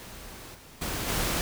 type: noise with level steps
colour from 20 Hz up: pink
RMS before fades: -44 / -50 / -32 / -28 dBFS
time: 0-1.41 s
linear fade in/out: 0 ms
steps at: 0.54 / 0.81 / 1.08 s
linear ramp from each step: 10 ms
effects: none